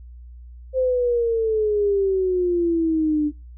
sine exponential sweep, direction down, 523.3 to 293.7 Hz, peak -17 dBFS, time 0.73-3.32 s, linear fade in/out 50 ms, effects noise-tail reverb RT60 0.2 s tail -21 dB re dry + added 60 Hz sine -38 dBFS peak until 3.57 s

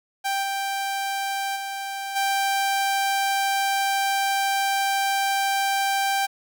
sawtooth tone with level steps, 786 Hz, G5, 4 cents sharp, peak -19 / -21 / -25 / -17 dBFS, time 0.24-6.27 s, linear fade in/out 20 ms, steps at 0.42 / 1.55 / 2.15 s, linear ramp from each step 20 ms, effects 9-bit

